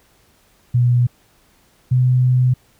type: tone pair in turn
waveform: sine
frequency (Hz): 122.2 / 126.51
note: B2 / B2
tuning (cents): -18 / +42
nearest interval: minor second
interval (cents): 60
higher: second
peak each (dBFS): -11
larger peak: neither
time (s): 0.74-1.07 / 1.91-2.54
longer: second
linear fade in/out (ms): 10
effects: pink hiss -56 dBFS RMS until 2.79 s